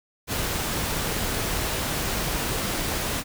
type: noise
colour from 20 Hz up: pink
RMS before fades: -27 dBFS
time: 0.27-3.24 s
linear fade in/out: 50 ms
effects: none